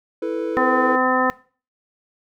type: chord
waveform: triangle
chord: E suspended fourth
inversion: none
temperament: just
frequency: 329.6 / 439.5 / 494.4 Hz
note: E4 / A4 / B4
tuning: 0 / -2 / +2 cents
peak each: -24 dBFS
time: 0.22-0.96 s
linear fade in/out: 5 ms
type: harmonic tone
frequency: 256.2 Hz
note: C4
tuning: 36 cents flat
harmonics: 1 / 2 / 3 / 4 / 5 / 7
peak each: -23 / -23 / -23 / -23 / -23 / -23 dBFS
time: 0.57-1.3 s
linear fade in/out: 0 ms
effects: noise-tail reverb RT60 0.4 s tail -21 dB re dry